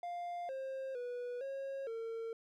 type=tone with pitch steps; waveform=triangle; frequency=700 / 532 / 488.9 / 544 / 454.7 Hz; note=F5 / C5 / B4 / C#5 / A#4; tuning=+4 / +29 / -18 / -33 / -43 cents; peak=-37 dBFS; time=0.03-2.33 s; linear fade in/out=2 ms; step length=460 ms; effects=none